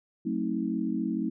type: chord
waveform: sine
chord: F# diminished seventh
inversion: none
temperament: just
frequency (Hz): 185 / 222 / 266.4 / 319.7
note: F#3 / A3 / C4 / Eb4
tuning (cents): 0 / +16 / +31 / +47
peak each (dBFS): -34 / -31 / -33 / -32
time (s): 0.25-1.3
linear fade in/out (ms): 10
effects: none